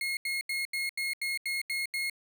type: tone bursts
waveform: 35% pulse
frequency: 2156 Hz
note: C#7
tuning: 49 cents flat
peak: -28 dBFS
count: 9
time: 0.01-2.098 s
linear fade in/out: 2 ms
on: 160 ms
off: 81 ms
effects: none